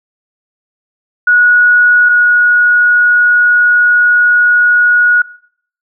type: tone pair in turn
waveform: sine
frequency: 1459 / 1453.4 Hz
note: F#6 / F#6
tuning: -25 / -31 cents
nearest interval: unison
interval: 6 cents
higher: first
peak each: -5 dBFS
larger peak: neither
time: 1.27-2.09 / 2.09-5.22 s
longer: second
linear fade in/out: 5 ms
effects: noise-tail reverb RT60 0.6 s tail -20 dB re dry